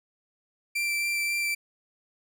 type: tone with vibrato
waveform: 40% pulse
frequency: 2349 Hz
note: D7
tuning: in tune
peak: -25 dBFS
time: 0.75-1.55 s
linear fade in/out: 10 ms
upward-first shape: sine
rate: 3.7 Hz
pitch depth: 9 cents each way
effects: none